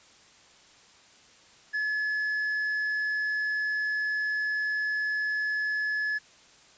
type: tone with tanh clipping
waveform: sine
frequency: 1711 Hz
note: A6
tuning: 49 cents flat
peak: -27 dBFS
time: 1.73-6.19 s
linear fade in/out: 20 ms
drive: 3 dB
effects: white hiss -56 dBFS RMS until 6.77 s + resampled to 16000 Hz